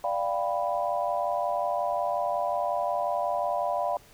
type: chord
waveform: sine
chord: G dominant seventh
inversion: second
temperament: equal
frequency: 587.3 / 698.5 / 784 / 987.8 Hz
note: D5 / F5 / G5 / B5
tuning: 0 / 0 / 0 / 0 cents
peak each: -30 / -29 / -33 / -32 dBFS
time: 0.04-3.97 s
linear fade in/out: 2 ms
effects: pink hiss -55 dBFS RMS until 4.13 s